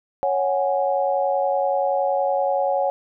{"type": "chord", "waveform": "sine", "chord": "C# suspended fourth", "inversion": "none", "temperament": "equal", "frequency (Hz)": [554.4, 740, 830.6], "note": ["C#5", "F#5", "G#5"], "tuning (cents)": [0, 0, 0], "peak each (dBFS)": [-21, -23, -25], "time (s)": [0.23, 2.9], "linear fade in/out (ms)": 0, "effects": []}